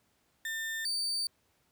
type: tone pair in turn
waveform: 35% pulse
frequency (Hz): 1800 / 4602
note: A6 / D8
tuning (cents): +39 / -36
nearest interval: octave + major third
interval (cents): 1625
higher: second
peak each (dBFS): -32 / -29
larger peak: second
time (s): 0.45-0.85 / 0.85-1.27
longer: second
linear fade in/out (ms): 2
effects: pink hiss -72 dBFS RMS until 1.71 s + high-pass 60 Hz 12 dB/octave